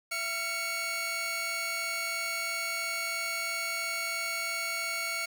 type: tone cluster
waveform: sawtooth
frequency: 670 / 1383 / 2224 Hz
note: E5 / F6 / C#7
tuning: +28 / -17 / +5 cents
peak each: -38 / -34 / -29 dBFS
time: 0.11-5.26 s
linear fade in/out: 10 ms
effects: 9-bit